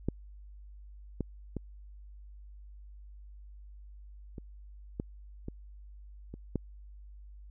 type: clicks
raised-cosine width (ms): 3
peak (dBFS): -16 / -19 / -22 / -29 / -20 / -25 / -29 / -17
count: 8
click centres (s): 0.086 / 1.207 / 1.567 / 4.382 / 4.999 / 5.484 / 6.34 / 6.557
effects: added 50 Hz sine -47 dBFS peak until 7.5 s